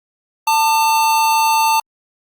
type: tone pair together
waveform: square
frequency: 893 / 1197.5 Hz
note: A5 / D6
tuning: +25 / +33 cents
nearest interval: perfect fourth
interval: 508 cents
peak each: -13 / -23 dBFS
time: 0.47-1.8 s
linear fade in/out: 5 ms
effects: Opus 48 kbps